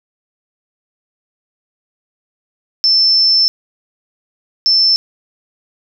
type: tone bursts at uneven times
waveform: sine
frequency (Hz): 5310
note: E8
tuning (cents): +12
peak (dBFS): -8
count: 2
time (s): 2.84-3.48 / 4.66-4.96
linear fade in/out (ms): 0
effects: none